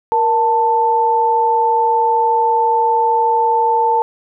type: tone pair together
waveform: sine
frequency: 469.5 / 886.3 Hz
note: A#4 / A5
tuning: +12 / +12 cents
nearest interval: major seventh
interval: 1100 cents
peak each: -18 / -12 dBFS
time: 0.12-4.02 s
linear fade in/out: 0 ms
effects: none